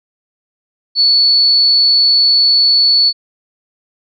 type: tone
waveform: sine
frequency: 4435 Hz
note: C#8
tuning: in tune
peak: -7 dBFS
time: 0.95-3.13 s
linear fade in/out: 50 ms
effects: none